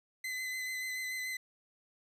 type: tone with vibrato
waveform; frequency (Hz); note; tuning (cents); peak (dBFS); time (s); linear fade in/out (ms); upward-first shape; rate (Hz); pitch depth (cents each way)
40% pulse; 2031; B6; +48; -35; 0.24-1.37; 5; sine; 6.9; 18
effects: resampled to 32000 Hz + 12-bit